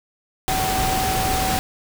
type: tone in noise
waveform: sine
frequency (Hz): 758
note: F#5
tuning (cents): +42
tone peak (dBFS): -22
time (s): 0.48-1.59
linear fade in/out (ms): 0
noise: pink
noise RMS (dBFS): -23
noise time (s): 0.48-1.59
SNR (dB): -2
effects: none